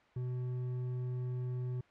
triangle tone with hard clipping, 125.1 Hz, B2, 23 cents sharp, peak -36 dBFS, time 0.16-1.81 s, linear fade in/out 5 ms, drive 9 dB, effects white hiss -64 dBFS RMS until 1.9 s + low-pass 2000 Hz 12 dB/octave

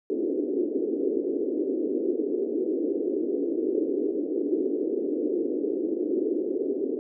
pink band-pass noise, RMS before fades -27 dBFS, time 0.1-6.99 s, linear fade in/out 0 ms, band 290 to 440 Hz, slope 48 dB/octave, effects none

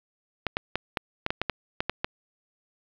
clicks, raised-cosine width 0.3 ms, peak -9 dBFS, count 11, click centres 0.467 / 0.569 / 0.756 / 0.972 / 1.264 / 1.305 / 1.416 / 1.497 / 1.805 / 1.896 / 2.045 s, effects low-pass 4000 Hz 12 dB/octave + 8-bit

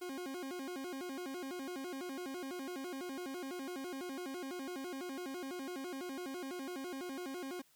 40% pulse tone with vibrato, 311.1 Hz, D#4, in tune, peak -40 dBFS, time 0.01-7.62 s, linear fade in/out 10 ms, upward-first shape square, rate 6 Hz, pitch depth 250 cents each way, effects white hiss -69 dBFS RMS until 7.75 s

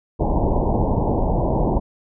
pink low-pass noise, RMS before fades -19 dBFS, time 0.19-1.8 s, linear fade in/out 20 ms, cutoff 970 Hz, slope 96 dB/octave, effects none

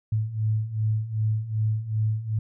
sine beating tone pair, 107.2 / 109.8 Hz, A2 / A2, -45 / -3 cents, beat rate 2.6 Hz, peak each -28 / -24 dBFS, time 0.12-2.39 s, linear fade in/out 5 ms, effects none

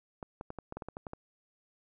clicks, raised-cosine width 1 ms, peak -26 dBFS, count 11, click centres 0.228 / 0.411 / 0.504 / 0.587 / 0.724 / 0.77 / 0.822 / 0.886 / 0.969 / 1.068 / 1.134 s, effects none

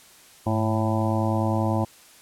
harmonic tone with a mistuned harmonic, 110.4 Hz, A2, 6 cents sharp, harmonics 1 / 2 / 3 / 5 / 6 / 7 / 8 / 9, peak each -24 / -27 / -29 / -31 / -32 / -32 / -33 / -34 dBFS, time 0.46-1.85 s, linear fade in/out 10 ms, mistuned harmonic 1, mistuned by -100 cents, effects white hiss -51 dBFS RMS until 2.21 s + low-pass 12000 Hz 12 dB/octave

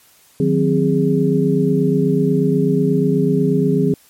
sine tone cluster, 153.1 / 181.3 / 259.6 / 411.8 Hz, D#3 / F#3 / C4 / G#4, -28 / -35 / -13 / -15 cents, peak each -18 dBFS, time 0.4-3.94 s, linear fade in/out 2 ms, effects white hiss -51 dBFS RMS until 4.09 s + MP3 64 kbps

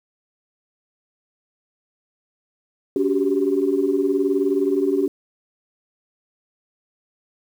sine tone cluster, 284.3 / 376.7 / 395.9 Hz, C#4 / F#4 / G4, +44 / +31 / +17 cents, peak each -21 dBFS, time 2.96-5.08 s, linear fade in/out 2 ms, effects tanh soft clip ceiling -7 dBFS + 8-bit

